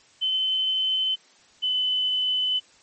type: tone pair in turn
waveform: sine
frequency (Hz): 3057 / 3017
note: G7 / F#7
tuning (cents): -44 / +33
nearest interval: unison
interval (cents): 23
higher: first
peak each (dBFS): -21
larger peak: neither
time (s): 0.21-1.16 / 1.62-2.6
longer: second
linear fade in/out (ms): 20
effects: white hiss -56 dBFS RMS until 2.82 s + MP3 32 kbps